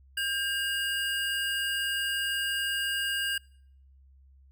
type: tone pair together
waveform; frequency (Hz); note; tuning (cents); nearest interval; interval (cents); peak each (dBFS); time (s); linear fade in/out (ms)
square; 1602.2 / 2852; G6 / F7; +37 / +36; minor seventh; 999; -31 / -32; 0.17-3.38; 5
effects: noise-tail reverb RT60 0.7 s tail -26 dB re dry + added 67 Hz sine -54 dBFS peak until 4.51 s